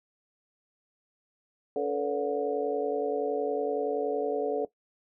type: tone cluster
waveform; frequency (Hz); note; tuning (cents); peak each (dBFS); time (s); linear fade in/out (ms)
sine; 284.7 / 438.1 / 488.8 / 568 / 725; C#4 / A4 / B4 / C#5 / F#5; +46 / -7 / -18 / +42 / -35; -36 / -28 / -35 / -33 / -36; 1.76-4.65; 2
effects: noise-tail reverb RT60 0.1 s tail -17 dB re dry